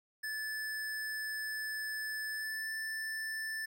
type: tone with pitch glide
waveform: square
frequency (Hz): 1739 to 1763.3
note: A6 to A6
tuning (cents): -21 to +3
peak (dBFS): -37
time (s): 0.23-3.66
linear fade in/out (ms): 10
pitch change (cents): +24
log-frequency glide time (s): 2.28-2.69
effects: none